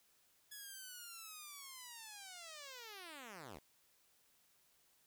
5% pulse linear sweep, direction down, 1700 to 61.9 Hz, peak -39 dBFS, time 0.51-3.59 s, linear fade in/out 10 ms, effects white hiss -73 dBFS RMS until 5.06 s

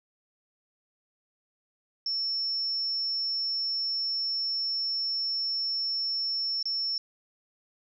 sine tone with dropouts, 5400 Hz, E8, 41 cents sharp, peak -27 dBFS, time 2.06-6.98 s, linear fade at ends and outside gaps 2 ms, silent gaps 6.628-6.655 s, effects none

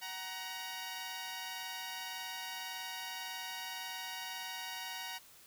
10% pulse tone pair together, 749 / 941.7 Hz, F#5 / A#5, +21 / +17 cents, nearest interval major third, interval 396 cents, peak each -37 / -34 dBFS, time 0.01-5.19 s, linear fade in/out 20 ms, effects white hiss -59 dBFS RMS until 5.46 s

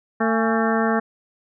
harmonic tone with a mistuned harmonic, 224.6 Hz, A3, 36 cents sharp, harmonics 1 / 2 / 3 / 4 / 5 / 6 / 7 / 8, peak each -21 / -24 / -26 / -27 / -28 / -29 / -29 / -30 dBFS, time 0.2-1 s, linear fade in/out 10 ms, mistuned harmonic 4, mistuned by -130 cents, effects none

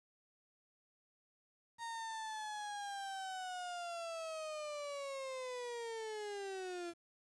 35% pulse linear sweep, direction down, 932.3 to 337 Hz, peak -40 dBFS, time 1.78-6.94 s, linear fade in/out 50 ms, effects resampled to 22050 Hz + 11-bit

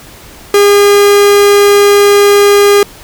45% pulse tone, 406.4 Hz, G#4, 38 cents flat, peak -3 dBFS, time 0.54-2.83 s, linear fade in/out 2 ms, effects pink hiss -34 dBFS RMS until 3.03 s

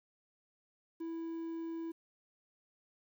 triangle tone with quantisation, 329.6 Hz, E4, in tune, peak -36 dBFS, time 1-1.92 s, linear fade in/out 10 ms, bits 11, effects none

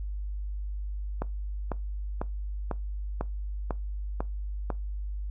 click train, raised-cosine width 1 ms, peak -16 dBFS, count 8, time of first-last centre 1.22-4.703 s, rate 2.01 Hz, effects noise-tail reverb RT60 0.2 s tail -20 dB re dry + added 50 Hz sine -31 dBFS peak until 5.3 s

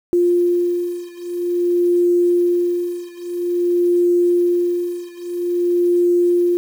sine beating tone pair, 350.5 / 351 Hz, F4 / F4, +6 / +9 cents, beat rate 0.5 Hz, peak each -17 / -18 dBFS, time 0.13-6.57 s, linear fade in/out 0 ms, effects 7-bit

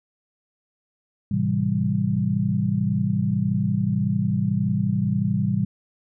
sine chord, A minor seventh, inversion none, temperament equal with one note detuned, 109.05 / 130.81 / 164.81 / 196 Hz, A2 / C3 / E3 / G3, -15 / 0 / 0 / 0 cents, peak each -26 / -26 / -26 / -23 dBFS, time 1.31-5.65 s, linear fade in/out 5 ms, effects none

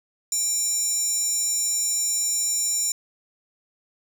square tone with high-pass filter, 787 Hz, G5, 7 cents sharp, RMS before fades -24 dBFS, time 0.32-2.92 s, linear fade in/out 2 ms, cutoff 6900 Hz, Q 6.7, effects none

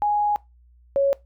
sine tone pair in turn, 830.6 / 554.4 Hz, G#5 / C#5, 0 / 0 cents, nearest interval perfect fifth, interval 700 cents, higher first, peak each -18 / -16 dBFS, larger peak second, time 0.02-0.36 / 0.96-1.13 s, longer first, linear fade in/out 0 ms, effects noise-tail reverb RT60 0.2 s tail -21 dB re dry + added 60 Hz sine -51 dBFS peak until 1.25 s

